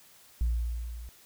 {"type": "tone with level ramp", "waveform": "sine", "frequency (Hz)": 58.27, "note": "A#1", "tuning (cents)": 0, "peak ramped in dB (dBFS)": [-21, -40], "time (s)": [0.41, 1.09], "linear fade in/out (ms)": 0, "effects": ["tanh soft clip ceiling -22 dBFS", "white hiss -57 dBFS RMS until 1.25 s"]}